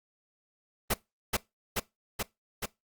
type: noise with echo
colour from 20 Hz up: pink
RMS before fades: -25 dBFS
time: 0.9-0.94 s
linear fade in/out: 10 ms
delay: 430 ms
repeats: 4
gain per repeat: -2 dB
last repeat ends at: 2.66 s
effects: noise-tail reverb RT60 0.2 s tail -21 dB re dry + Opus 32 kbps